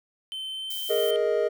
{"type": "tone with pitch glide", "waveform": "triangle", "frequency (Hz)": [3082, 3109], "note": ["G7", "G7"], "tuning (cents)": [-30, -15], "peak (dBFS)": -30, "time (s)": [0.32, 1.16], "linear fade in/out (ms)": 0, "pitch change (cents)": 15, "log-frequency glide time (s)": [0.51, 0.83]}
{"type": "noise", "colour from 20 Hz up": "violet", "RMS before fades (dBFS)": -36, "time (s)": [0.7, 1.11], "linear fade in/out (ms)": 5}
{"type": "chord", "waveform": "triangle", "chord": "Ab suspended second", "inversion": "none", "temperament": "just", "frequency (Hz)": [415.3, 467.2, 623], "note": ["Ab4", "Bb4", "Eb5"], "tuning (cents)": [0, 4, 2], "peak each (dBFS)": -24, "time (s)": [0.89, 1.49], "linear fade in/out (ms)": 20}
{"effects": []}